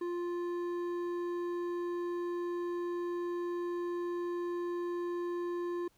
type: tone with hard clipping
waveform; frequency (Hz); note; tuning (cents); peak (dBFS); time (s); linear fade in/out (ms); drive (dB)
sine; 349.2; F4; 0; -35; 0.01-5.88; 5; 8
effects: pink hiss -70 dBFS RMS until 5.97 s